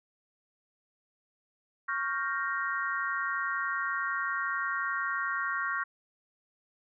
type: chord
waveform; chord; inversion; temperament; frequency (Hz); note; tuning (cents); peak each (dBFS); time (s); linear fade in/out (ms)
sine; G half-diminished seventh; second; equal; 1108.7 / 1396.9 / 1568 / 1864.7; Db6 / F6 / G6 / Bb6; 0 / 0 / 0 / 0; -34 / -34 / -36 / -35; 1.88-5.84; 10
effects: none